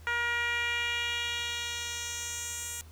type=tone with band-pass filter sweep; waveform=10% pulse; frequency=475.2 Hz; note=A#4; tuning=33 cents sharp; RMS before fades=-33 dBFS; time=0.07-2.81 s; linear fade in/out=0 ms; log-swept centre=1600 to 8800 Hz; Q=1.7; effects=added 80 Hz sine -48 dBFS peak until 2.91 s + pink hiss -58 dBFS RMS until 2.91 s